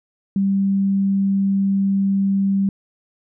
sine tone, 196 Hz, G3, in tune, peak -15 dBFS, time 0.36-2.69 s, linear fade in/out 2 ms, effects none

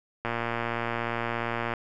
click train, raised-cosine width 0.5 ms, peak -14 dBFS, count 175, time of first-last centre 0.25-1.737 s, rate 117 Hz, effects none

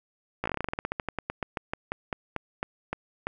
slowing click train, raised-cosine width 0.5 ms, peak -14 dBFS, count 27, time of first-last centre 0.44-3.27 s, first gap 16 ms, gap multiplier 1.13, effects none

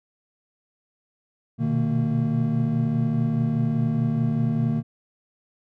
triangle tone cluster, 121.8 / 126.7 / 152.9 / 228.3 Hz, B2 / B2 / D#3 / A#3, -24 / +45 / -30 / -36 cents, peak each -24 / -29 / -23 / -22 dBFS, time 1.58-4.83 s, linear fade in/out 50 ms, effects none

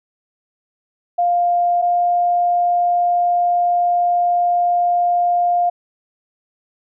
sine tone pair in turn, 701 / 703.5 Hz, F5 / F5, +6 / +12 cents, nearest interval unison, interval 6 cents, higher second, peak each -13 dBFS, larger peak neither, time 1.18-1.82 / 1.82-5.7 s, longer second, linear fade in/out 10 ms, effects none

